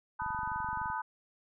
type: chord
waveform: sine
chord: B dominant seventh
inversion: third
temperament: equal with one note detuned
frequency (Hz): 880 / 987.8 / 1244.5 / 1504.1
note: A5 / B5 / D#6 / F#6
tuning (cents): 0 / 0 / 0 / +28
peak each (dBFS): -37 / -37 / -41 / -40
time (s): 0.19-1.02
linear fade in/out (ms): 10
type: click train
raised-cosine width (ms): 5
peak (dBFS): -35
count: 17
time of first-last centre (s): 0.22-0.901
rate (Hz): 23.5
effects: none